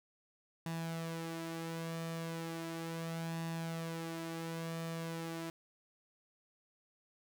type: tone with flanger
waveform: sawtooth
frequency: 164.81 Hz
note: E3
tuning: in tune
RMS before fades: -41 dBFS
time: 0.66-5.5 s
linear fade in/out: 2 ms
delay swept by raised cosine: 1.1 to 4.4 ms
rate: 0.36 Hz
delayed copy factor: +0.5
effects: none